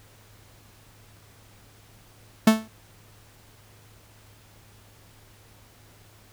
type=tone with exponential decay; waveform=45% pulse; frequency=220 Hz; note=A3; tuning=in tune; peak=-10 dBFS; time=2.47-2.68 s; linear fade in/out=5 ms; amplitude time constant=44 ms; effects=added 105 Hz sine -55 dBFS peak until 6.32 s + pink hiss -55 dBFS RMS until 6.32 s